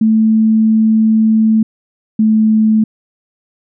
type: tone pair in turn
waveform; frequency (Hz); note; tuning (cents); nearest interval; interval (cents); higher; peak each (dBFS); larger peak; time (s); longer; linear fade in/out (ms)
sine; 220 / 217.9; A3 / A3; 0 / -17; unison; 17; first; -7; neither; 0.01-1.63 / 2.19-2.84; first; 5
effects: none